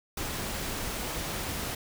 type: noise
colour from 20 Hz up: pink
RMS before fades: -34 dBFS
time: 0.17-1.75 s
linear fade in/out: 5 ms
effects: none